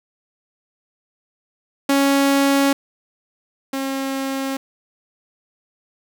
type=tone pair in turn; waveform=sawtooth; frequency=277.2 / 269.9 Hz; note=C#4 / C#4; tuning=0 / -46 cents; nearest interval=unison; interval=46 cents; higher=first; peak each=-10 / -18 dBFS; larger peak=first; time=1.89-2.73 / 3.73-4.57 s; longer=neither; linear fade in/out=5 ms; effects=8-bit